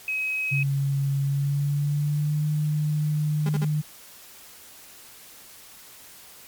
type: tone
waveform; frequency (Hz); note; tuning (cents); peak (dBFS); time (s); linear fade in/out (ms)
sine; 2544; D#7; +38; -24; 0.08-0.63; 2
type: tone with pitch glide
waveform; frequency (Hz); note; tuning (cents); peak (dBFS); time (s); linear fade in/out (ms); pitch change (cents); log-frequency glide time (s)
sine; 138.59 to 151.13; C#3 to D3; 0 to +50; -21; 0.51-3.82; 20; +150; 1.22-2.44
type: tone bursts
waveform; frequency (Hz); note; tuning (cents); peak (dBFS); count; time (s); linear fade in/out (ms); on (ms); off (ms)
35% pulse; 202.5; G#3; -43; -25; 3; 3.46-3.647; 2; 31; 47
effects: white hiss -47 dBFS RMS until 6.47 s + MP3 96 kbps